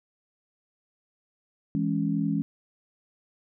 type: chord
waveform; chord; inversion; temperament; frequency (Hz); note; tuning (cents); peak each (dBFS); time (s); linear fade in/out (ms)
sine; C# minor; first; equal; 164.81 / 207.7 / 277.2; E3 / G#3 / C#4; 0 / 0 / 0; -28; 1.75-2.42; 0
effects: none